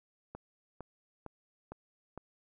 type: click train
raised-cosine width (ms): 1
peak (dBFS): -29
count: 5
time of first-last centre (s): 0.35-2.176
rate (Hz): 2.19
effects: none